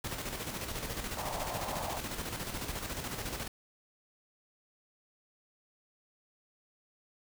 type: noise with tremolo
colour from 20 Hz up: pink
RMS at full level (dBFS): -37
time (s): 0.04-3.48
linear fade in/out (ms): 5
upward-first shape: square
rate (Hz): 14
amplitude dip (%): 45
type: band-pass noise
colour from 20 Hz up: pink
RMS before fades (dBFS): -40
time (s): 1.17-1.98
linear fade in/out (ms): 0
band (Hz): 550 to 1100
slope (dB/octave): 48
effects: none